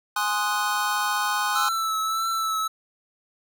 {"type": "chord", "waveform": "square", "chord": "Ab dominant seventh", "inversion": "none", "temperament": "equal", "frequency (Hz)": [830.6, 1046.5, 1244.5, 1480], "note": ["Ab5", "C6", "Eb6", "Gb6"], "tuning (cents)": [0, 0, 0, 0], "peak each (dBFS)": -29, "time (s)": [0.16, 1.69], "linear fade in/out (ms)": 5}
{"type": "tone with vibrato", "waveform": "square", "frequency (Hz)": 1318.5, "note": "E6", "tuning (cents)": 0, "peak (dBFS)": -24, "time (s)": [1.55, 2.68], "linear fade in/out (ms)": 10, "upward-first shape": "triangle", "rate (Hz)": 1.7, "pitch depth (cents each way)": 33}
{"effects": []}